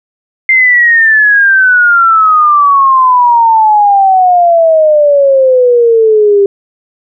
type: exponential sweep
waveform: sine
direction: down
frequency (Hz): 2100 to 394.7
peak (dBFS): -3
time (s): 0.49-6.46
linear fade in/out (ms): 2
effects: none